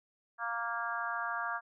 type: harmonic tone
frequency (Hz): 233.1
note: A#3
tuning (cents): 0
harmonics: 3 / 4 / 5 / 6 / 7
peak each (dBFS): -41 / -41 / -38 / -39 / -39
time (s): 0.38-1.61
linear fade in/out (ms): 50
effects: none